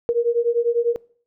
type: beating tone pair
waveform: sine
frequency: 466.2 / 476.2 Hz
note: A#4 / A#4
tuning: 0 / +37 cents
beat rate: 10 Hz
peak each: -20 dBFS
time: 0.09-0.96 s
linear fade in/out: 0 ms
effects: noise-tail reverb RT60 0.5 s tail -23 dB re dry